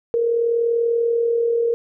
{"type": "tone with amplitude modulation", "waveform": "sine", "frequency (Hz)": 466.3, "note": "A#4", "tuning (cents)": 1, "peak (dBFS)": -14, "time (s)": [0.14, 1.74], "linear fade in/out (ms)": 0, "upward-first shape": "sine", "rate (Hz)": 40.4, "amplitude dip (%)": 45, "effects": []}